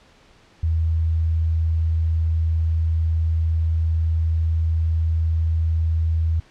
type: tone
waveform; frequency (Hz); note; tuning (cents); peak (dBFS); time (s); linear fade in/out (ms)
sine; 81.1; E2; -28; -17; 0.63-6.4; 5
effects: pink hiss -53 dBFS RMS until 6.5 s + low-pass 5000 Hz 12 dB/octave